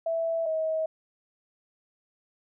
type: tone pair in turn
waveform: sine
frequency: 659.3 / 636.6 Hz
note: E5 / D#5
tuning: 0 / +39 cents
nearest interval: minor second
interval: 61 cents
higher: first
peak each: -25 dBFS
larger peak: neither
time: 0.06-0.46 / 0.46-0.86 s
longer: neither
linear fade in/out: 5 ms
effects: none